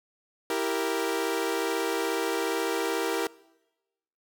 sawtooth chord, E diminished, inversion none, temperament equal, 329.6 / 392 / 466.2 Hz, E4 / G4 / Bb4, 0 / 0 / 0 cents, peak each -28 / -27 / -26 dBFS, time 0.5-3.27 s, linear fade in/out 2 ms, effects noise-tail reverb RT60 1.0 s tail -22 dB re dry

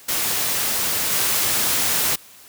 white noise with level steps, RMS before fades -22 / -20 dBFS, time 0.08-2.16 s, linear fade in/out 10 ms, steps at 1.11 s, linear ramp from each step 20 ms, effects white hiss -46 dBFS RMS until 2.48 s + high-pass 60 Hz 12 dB/octave

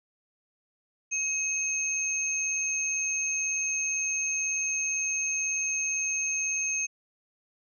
sine tone pair together, 2555 / 6381 Hz, D#7 / G8, +45 / +30 cents, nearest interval octave + major third, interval 1585 cents, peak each -31 / -28 dBFS, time 1.11-6.87 s, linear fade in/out 20 ms, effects none

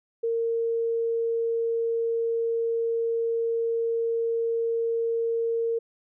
sine tone, 460 Hz, A#4, 23 cents flat, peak -23 dBFS, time 0.23-5.79 s, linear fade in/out 10 ms, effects none

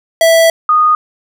square / sine tone pair in turn, 658 / 1234.6 Hz, E5 / D#6, -3 / -14 cents, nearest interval major seventh, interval 1089 cents, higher second, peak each -6 dBFS, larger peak neither, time 0.21-0.5 / 0.69-0.95 s, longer first, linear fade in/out 2 ms, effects none

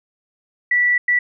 sine tone bursts at uneven times, 1958 Hz, B6, 15 cents flat, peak -13 dBFS, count 2, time 0.71-0.98 / 1.08-1.19 s, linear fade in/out 5 ms, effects none

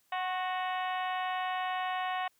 harmonic tone with a mistuned harmonic, 370 Hz, F#4, in tune, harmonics 2 / 3 / 4 / 5 / 6 / 7 / 8 / 9 / 10, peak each -33 / -37 / -45 / -40 / -46 / -46 / -45 / -56 / -53 dBFS, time 0.12-2.28 s, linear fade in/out 5 ms, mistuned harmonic 3, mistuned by -29 cents, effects white hiss -71 dBFS RMS until 2.39 s

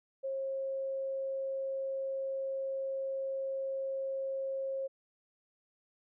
sine tone, 538 Hz, C5, 48 cents sharp, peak -33 dBFS, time 0.23-4.88 s, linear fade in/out 20 ms, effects none

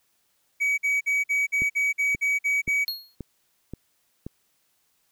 triangle tone bursts, 2269 Hz, C#7, 40 cents sharp, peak -19 dBFS, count 10, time 0.6-2.85 s, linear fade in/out 20 ms, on 180 ms, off 50 ms
click train, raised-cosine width 3 ms, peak -21 dBFS, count 6, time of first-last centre 1.62-4.266 s, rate 1.89 Hz
square tone with exponential decay, 4300 Hz, C8, 47 cents sharp, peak -24 dBFS, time 2.88-3.15 s, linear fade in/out 0 ms, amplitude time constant 57 ms
effects white hiss -69 dBFS RMS until 5.11 s

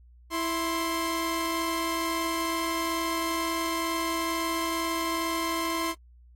sawtooth tone pair together, 329.6 / 1051 Hz, E4 / C6, 0 / +7 cents, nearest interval octave + minor sixth, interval 2007 cents, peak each -26 dBFS, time 0.3-5.95 s, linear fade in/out 50 ms, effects added 60 Hz sine -51 dBFS peak until 6.35 s + AAC 48 kbps

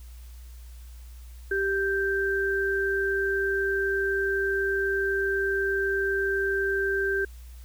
sine tone pair together, 392 / 1568 Hz, G4 / G6, 0 / 0 cents, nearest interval 2 octaves, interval 2400 cents, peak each -26 dBFS, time 1.51-7.25 s, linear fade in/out 5 ms, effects added 60 Hz sine -41 dBFS peak until 7.64 s + white hiss -57 dBFS RMS until 7.64 s

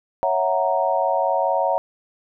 sine chord, F# dominant seventh, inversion second, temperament equal, 554.4 / 659.3 / 740 / 932.3 Hz, C#5 / E5 / F#5 / A#5, 0 / 0 / 0 / 0 cents, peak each -23 dBFS, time 0.23-1.78 s, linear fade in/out 0 ms, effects none

